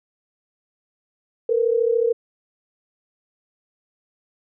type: tone pair together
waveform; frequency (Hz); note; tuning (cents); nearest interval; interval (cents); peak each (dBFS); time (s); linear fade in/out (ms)
sine; 455.1 / 488.9; A#4 / B4; -42 / -18; minor second; 124; -18 / -21; 1.49-2.13; 5
effects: none